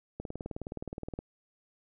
click train, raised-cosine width 2 ms, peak -24 dBFS, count 20, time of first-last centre 0.2-1.19 s, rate 19.2 Hz, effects none

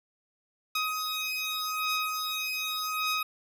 15% pulse beating tone pair, 1258 / 1258.85 Hz, D#6 / D#6, +19 / +20 cents, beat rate 0.85 Hz, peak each -26 dBFS, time 0.75-3.23 s, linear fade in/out 5 ms, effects none

